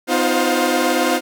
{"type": "tone cluster", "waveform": "sawtooth", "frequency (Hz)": [253.3, 312.6, 351.5, 525, 711], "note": ["B3", "D#4", "F4", "C5", "F5"], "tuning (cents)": [44, 8, 11, 6, 31], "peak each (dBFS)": -18, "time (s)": [0.07, 1.21], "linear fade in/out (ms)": 50, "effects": []}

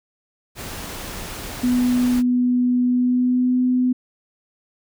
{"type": "noise", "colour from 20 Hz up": "pink", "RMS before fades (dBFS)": -32, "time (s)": [0.55, 2.23], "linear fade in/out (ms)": 50}
{"type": "tone with pitch glide", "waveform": "sine", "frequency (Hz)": [247.5, 251.7], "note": ["B3", "B3"], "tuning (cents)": [4, 33], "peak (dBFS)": -15, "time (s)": [1.63, 3.93], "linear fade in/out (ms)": 10, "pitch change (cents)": 29, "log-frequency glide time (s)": [2.87, 3.58]}
{"effects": []}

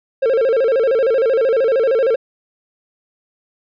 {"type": "tone with vibrato", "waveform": "triangle", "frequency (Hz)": 491.4, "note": "B4", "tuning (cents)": -9, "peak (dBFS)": -10, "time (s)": [0.22, 2.16], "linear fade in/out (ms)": 10, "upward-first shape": "square", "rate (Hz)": 13, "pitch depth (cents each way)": 150, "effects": ["resampled to 11025 Hz"]}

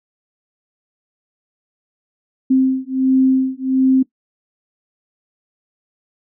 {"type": "beating tone pair", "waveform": "sine", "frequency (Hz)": [261.6, 263], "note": ["C4", "C4"], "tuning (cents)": [0, 9], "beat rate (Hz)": 1.4, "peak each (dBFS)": -15, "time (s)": [2.5, 4.03], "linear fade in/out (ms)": 10, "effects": ["noise-tail reverb RT60 0.1 s tail -19 dB re dry"]}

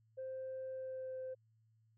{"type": "tone with pitch glide", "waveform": "sine", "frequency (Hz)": [523.3, 518.2], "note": ["C5", "C5"], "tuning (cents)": [0, -17], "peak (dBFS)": -40, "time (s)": [0.17, 1.35], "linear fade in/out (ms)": 20, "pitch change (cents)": -17, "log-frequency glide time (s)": [0.71, 1.19], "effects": ["tanh soft clip ceiling -38 dBFS", "added 111 Hz sine -69 dBFS peak until 1.97 s"]}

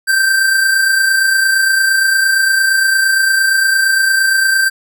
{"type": "tone pair together", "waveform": "square", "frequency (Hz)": [1539.3, 1568], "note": ["G6", "G6"], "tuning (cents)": [-32, 0], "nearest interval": "unison", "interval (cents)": 32, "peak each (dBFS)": [-21, -11], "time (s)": [0.07, 4.7], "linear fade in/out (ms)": 20, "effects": []}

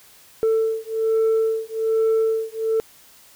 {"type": "beating tone pair", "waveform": "sine", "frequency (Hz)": [444.6, 445.8], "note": ["A4", "A4"], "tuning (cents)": [18, 23], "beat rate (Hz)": 1.2, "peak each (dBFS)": -19, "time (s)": [0.43, 2.8], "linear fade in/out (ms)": 0, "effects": ["tanh soft clip ceiling -14 dBFS", "white hiss -50 dBFS RMS until 3.35 s"]}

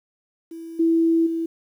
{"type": "tone with level steps", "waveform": "sine", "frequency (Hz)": 329.6, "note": "E4", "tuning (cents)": 0, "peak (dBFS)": [-33, -15, -22], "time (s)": [0.51, 1.46], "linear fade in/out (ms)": 5, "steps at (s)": [0.79, 1.26], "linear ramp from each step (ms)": 10, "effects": ["9-bit"]}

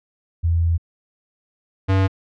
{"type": "tone pair in turn", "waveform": ["sine", "square"], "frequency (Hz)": [83.8, 95.84], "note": ["E2", "G2"], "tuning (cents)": [29, -39], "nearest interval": "major second", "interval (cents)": 232, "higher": "second", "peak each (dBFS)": -15, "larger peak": "neither", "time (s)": [[0.43, 0.78], [1.88, 2.08]], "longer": "first", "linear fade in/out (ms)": 20, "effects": ["low-pass 3000 Hz 12 dB/octave"]}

